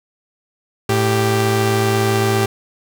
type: tone pair together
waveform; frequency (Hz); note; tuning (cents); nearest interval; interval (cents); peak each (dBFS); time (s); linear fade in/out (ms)
sawtooth; 110 / 392.3; A2 / G4; 0 / +1; octave + minor seventh; 2201; -13; 0.89-2.46; 5
effects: none